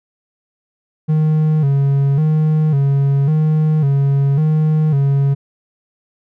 triangle tone with vibrato, 146.83 Hz, D3, in tune, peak -9 dBFS, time 1.08-5.35 s, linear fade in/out 20 ms, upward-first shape square, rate 0.91 Hz, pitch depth 96 cents each way, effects none

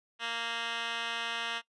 10% pulse tone with band-pass filter, 231.8 Hz, A#3, 10 cents flat, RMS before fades -35 dBFS, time 0.19-1.62 s, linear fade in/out 50 ms, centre 2500 Hz, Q 4, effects noise-tail reverb RT60 0.1 s tail -20 dB re dry + resampled to 24000 Hz

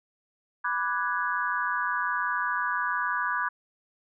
sine chord, G# half-diminished seventh, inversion first, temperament equal, 987.8 / 1174.7 / 1480 / 1661.2 Hz, B5 / D6 / F#6 / G#6, 0 / 0 / 0 / 0 cents, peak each -31 dBFS, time 0.64-3.49 s, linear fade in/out 10 ms, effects none

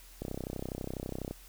click train, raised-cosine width 2 ms, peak -23 dBFS, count 36, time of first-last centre 0.22-1.31 s, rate 32.1 Hz, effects added 42 Hz sine -53 dBFS peak until 1.48 s + white hiss -56 dBFS RMS until 1.48 s

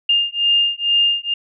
sine beating tone pair, 2813 / 2815.2 Hz, F7 / F7, +12 / +13 cents, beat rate 2.2 Hz, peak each -17 / -17 dBFS, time 0.09-1.34 s, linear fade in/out 5 ms, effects none

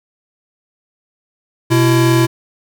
square tone pair together, 125.52 / 335.5 Hz, B2 / E4, +28 / +31 cents, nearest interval octave + perfect fourth, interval 1703 cents, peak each -13 dBFS, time 1.7-2.27 s, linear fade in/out 20 ms, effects none

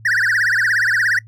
triangle tone with vibrato, 1684 Hz, G#6, 24 cents sharp, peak -12 dBFS, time 0.05-1.19 s, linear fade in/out 5 ms, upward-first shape triangle, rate 17 Hz, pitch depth 280 cents each way, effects noise-tail reverb RT60 0.1 s tail -23 dB re dry + added 110 Hz sine -39 dBFS peak until 1.27 s

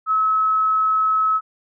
sine tone, 1290 Hz, E6, 38 cents flat, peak -15 dBFS, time 0.06-1.41 s, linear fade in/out 50 ms, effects none

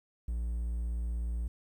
triangle tone, 58.2 Hz, A#1, 2 cents flat, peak -29 dBFS, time 0.28-1.48 s, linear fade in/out 5 ms, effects 11-bit

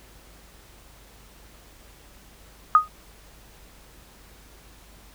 sine tone with exponential decay, 1244.5 Hz, D#6, in tune, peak -7 dBFS, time 2.75-2.88 s, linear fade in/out 1 ms, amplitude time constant 28 ms, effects added 50 Hz sine -52 dBFS peak until 5.14 s + pink hiss -52 dBFS RMS until 5.14 s

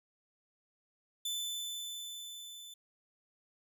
sawtooth tone with level ramp, 3515 Hz, A7, 2 cents flat, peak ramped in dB -31 to -45 dBFS, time 1.25-2.74 s, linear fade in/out 5 ms, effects none

